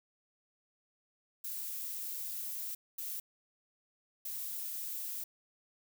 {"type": "noise bursts at uneven times", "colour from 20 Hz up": "violet", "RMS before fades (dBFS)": -40, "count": 3, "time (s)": [[1.44, 2.75], [2.98, 3.2], [4.25, 5.24]], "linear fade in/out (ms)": 5, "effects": []}